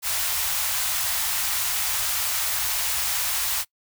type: band-stop noise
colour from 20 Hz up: white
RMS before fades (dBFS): -25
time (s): 0.02-3.65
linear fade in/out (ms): 50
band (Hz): 100 to 700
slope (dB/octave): 24
effects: noise-tail reverb RT60 0.1 s tail -23 dB re dry